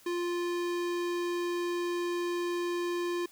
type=tone with low-pass filter; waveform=square; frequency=349.2 Hz; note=F4; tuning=in tune; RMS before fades=-32 dBFS; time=0.06-3.26 s; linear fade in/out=5 ms; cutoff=8200 Hz; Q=0.53; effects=white hiss -58 dBFS RMS until 3.31 s